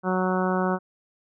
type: harmonic tone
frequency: 185 Hz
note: F#3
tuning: in tune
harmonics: 1 / 2 / 3 / 4 / 5 / 6 / 7 / 8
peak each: -25 / -28 / -30 / -31 / -32 / -33 / -33 / -34 dBFS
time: 0.03-0.79 s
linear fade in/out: 50 ms
effects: none